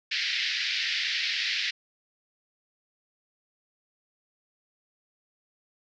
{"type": "band-pass noise", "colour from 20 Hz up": "pink", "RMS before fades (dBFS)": -29, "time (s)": [0.11, 1.71], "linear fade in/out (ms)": 10, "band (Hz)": [1800, 5100], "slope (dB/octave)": 48, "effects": []}